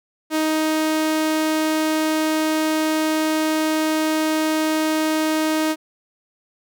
sawtooth tone, 312.9 Hz, D#4, 10 cents sharp, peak -14 dBFS, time 0.3-5.76 s, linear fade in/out 50 ms, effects none

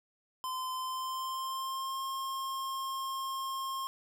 square tone with pitch glide, 1029 to 1069.6 Hz, C6 to C6, -29 to +38 cents, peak -35 dBFS, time 0.44-3.87 s, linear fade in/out 0 ms, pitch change +67 cents, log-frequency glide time 0.74-2.03 s, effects none

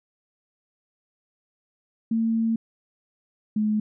sine tone pair in turn, 226 / 213.3 Hz, A3 / G#3, +47 / +46 cents, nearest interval minor second, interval 101 cents, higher first, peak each -20 dBFS, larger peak neither, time 2.11-2.56 / 3.56-3.8 s, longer first, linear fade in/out 5 ms, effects none

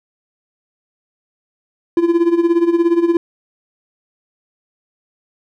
triangle tone with tremolo, 340 Hz, F4, 46 cents flat, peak -6 dBFS, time 1.97-3.17 s, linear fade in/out 2 ms, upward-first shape sine, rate 17 Hz, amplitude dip 75%, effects none

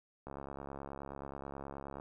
click train, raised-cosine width 1 ms, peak -30 dBFS, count 121, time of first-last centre 0.27-1.999 s, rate 69.4 Hz, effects 12-bit

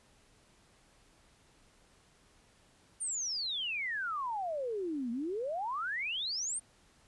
sine exponential two-way sweep, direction down then up, 9250 to 226.3 to 9250 Hz, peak -33 dBFS, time 3-6.6 s, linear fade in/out 20 ms, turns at 5.11 s, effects pink hiss -65 dBFS RMS until 7.07 s + resampled to 24000 Hz

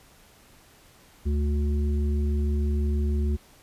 harmonic tone, 72.8 Hz, D2, 15 cents flat, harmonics 1 / 3 / 5, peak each -22 / -32 / -36 dBFS, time 1.25-3.37 s, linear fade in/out 20 ms, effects pink hiss -55 dBFS RMS until 3.62 s + resampled to 32000 Hz

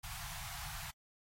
pink band-stop noise, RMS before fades -45 dBFS, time 0.03-0.91 s, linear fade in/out 10 ms, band 160 to 690 Hz, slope 96 dB/octave, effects AAC 48 kbps

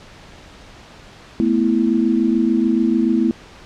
sine chord, A suspended second, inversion none, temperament equal, 220 / 246.9 / 329.6 Hz, A3 / B3 / E4, 0 / 0 / 0 cents, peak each -18 dBFS, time 1.4-3.31 s, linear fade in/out 0 ms, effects pink hiss -42 dBFS RMS until 3.65 s + low-pass 5000 Hz 12 dB/octave

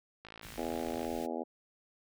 click train, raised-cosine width 0.3 ms, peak -31 dBFS, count 45, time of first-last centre 0.25-1.049 s, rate 55.1 Hz
pink band-stop noise, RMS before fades -49 dBFS, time 0.42-1.27 s, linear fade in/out 20 ms, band 260 to 1500 Hz, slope 24 dB/octave
harmonic tone, 82.41 Hz, E2, in tune, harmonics 3 / 4 / 5 / 6 / 7 / 8 / 9 / 10, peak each -40 / -41 / -42 / -43 / -43 / -44 / -45 / -45 dBFS, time 0.57-1.44 s, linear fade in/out 20 ms
effects none

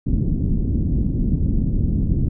pink low-pass noise, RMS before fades -19 dBFS, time 0.06-2.29 s, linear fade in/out 10 ms, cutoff 270 Hz, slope 24 dB/octave, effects none

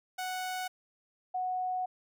sawtooth / sine tone pair in turn, 740 / 737.1 Hz, F#5 / F#5, 0 / -7 cents, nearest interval unison, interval 7 cents, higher first, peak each -30 / -30 dBFS, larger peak neither, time 0.18-0.68 / 1.34-1.86 s, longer second, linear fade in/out 10 ms, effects none

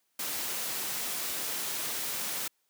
white noise, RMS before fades -34 dBFS, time 0.19-2.48 s, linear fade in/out 5 ms, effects white hiss -75 dBFS RMS until 2.69 s + high-pass 150 Hz 12 dB/octave

